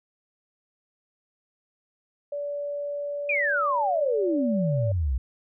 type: tone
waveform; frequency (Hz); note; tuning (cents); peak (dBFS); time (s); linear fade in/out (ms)
sine; 577; D5; -31; -28; 2.32-4.92; 5
type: exponential sweep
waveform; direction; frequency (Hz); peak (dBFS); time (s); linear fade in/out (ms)
sine; down; 2500 to 58.7; -22; 3.29-5.18; 5
effects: none